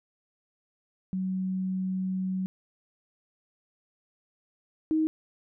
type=tone pair in turn; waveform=sine; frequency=187.4 / 314.8 Hz; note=F#3 / D#4; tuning=+22 / +20 cents; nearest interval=major sixth; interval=898 cents; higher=second; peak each=-27 / -22 dBFS; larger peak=second; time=1.13-2.46 / 4.91-5.07 s; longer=first; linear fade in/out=0 ms; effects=none